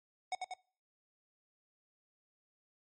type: tone with echo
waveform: square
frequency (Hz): 740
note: F#5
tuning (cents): 0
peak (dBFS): -34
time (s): 0.32-0.35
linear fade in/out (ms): 2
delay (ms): 94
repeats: 2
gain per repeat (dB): -3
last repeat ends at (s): 0.538
effects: noise-tail reverb RT60 0.5 s tail -25 dB re dry + MP3 32 kbps